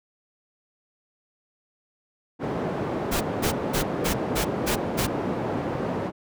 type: band-pass noise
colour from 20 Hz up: white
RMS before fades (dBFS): -28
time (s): 2.39-6.12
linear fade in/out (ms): 50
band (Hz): 110 to 540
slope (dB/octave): 12
type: noise bursts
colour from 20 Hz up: pink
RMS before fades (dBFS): -25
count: 7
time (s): 3.11-5.07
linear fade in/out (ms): 20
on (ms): 100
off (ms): 210
effects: none